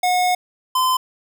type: tone pair in turn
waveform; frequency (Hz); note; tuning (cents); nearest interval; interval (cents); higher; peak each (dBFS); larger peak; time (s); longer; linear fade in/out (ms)
square; 726 / 1026.7; F#5 / C6; -33 / -33; tritone; 600; second; -16; neither; 0.03-0.35 / 0.75-0.97; first; 5
effects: none